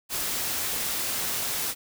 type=noise; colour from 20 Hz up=white; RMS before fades=-29 dBFS; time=0.09-1.75 s; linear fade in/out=50 ms; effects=none